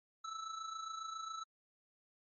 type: tone with amplitude modulation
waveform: square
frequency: 1314 Hz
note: E6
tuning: 6 cents flat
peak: -40 dBFS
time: 0.24-1.44 s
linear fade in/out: 10 ms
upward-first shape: sine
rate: 27.3 Hz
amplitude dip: 60%
effects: MP3 32 kbps